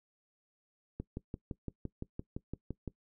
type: click train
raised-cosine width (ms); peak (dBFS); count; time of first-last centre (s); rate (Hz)
3; -25; 12; 1-2.877; 5.86
effects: noise-tail reverb RT60 0.1 s tail -20 dB re dry